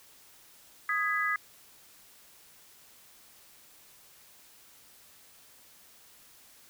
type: chord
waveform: sine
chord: G# minor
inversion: second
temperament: just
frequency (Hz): 1245.9 / 1661.2 / 1993.5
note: D#6 / G#6 / B6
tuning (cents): +2 / 0 / +16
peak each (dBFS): -31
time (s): 0.89-1.36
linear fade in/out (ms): 2
effects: white hiss -57 dBFS RMS until 6.69 s